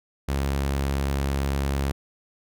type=tone; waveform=sawtooth; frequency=69 Hz; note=C#2; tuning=7 cents flat; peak=-19 dBFS; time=0.28-1.92 s; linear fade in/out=10 ms; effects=none